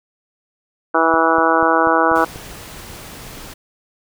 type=harmonic tone; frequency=163.2 Hz; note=E3; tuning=17 cents flat; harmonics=2 / 3 / 4 / 5 / 6 / 7 / 8 / 9; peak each=-20 / -20 / -20 / -20 / -20 / -20 / -20 / -20 dBFS; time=0.94-2.25 s; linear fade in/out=10 ms
type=click train; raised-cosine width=3 ms; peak=-19 dBFS; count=6; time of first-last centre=1.14-2.36 s; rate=4.1 Hz
type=noise; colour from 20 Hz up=pink; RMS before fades=-35 dBFS; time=2.15-3.54 s; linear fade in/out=10 ms
effects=none